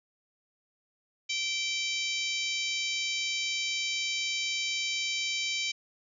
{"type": "harmonic tone", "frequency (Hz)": 776, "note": "G5", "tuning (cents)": -18, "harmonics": [3, 4, 5, 6, 7, 8, 9], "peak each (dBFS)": [-33, -35, -37, -39, -40, -41, -42], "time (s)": [1.29, 5.72], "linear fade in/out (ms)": 10, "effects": []}